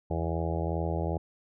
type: harmonic tone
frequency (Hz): 82.41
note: E2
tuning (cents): 0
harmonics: 1 / 2 / 4 / 5 / 6 / 7 / 8 / 9 / 10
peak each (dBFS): -31 / -34 / -37 / -38 / -39 / -39 / -40 / -41 / -41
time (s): 0.1-1.18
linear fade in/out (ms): 10
effects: none